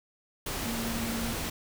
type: tone in noise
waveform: sine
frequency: 230 Hz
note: A#3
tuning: 23 cents flat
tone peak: -33 dBFS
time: 0.65-1.33 s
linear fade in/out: 5 ms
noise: pink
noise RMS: -34 dBFS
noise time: 0.46-1.5 s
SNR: -2 dB
effects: none